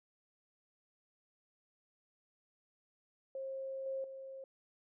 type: tone with level steps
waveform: sine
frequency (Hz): 535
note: C5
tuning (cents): +38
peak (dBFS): -39 / -36 / -45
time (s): 3.35-4.44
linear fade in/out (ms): 2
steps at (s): 3.86 / 4.04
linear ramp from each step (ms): 2
effects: none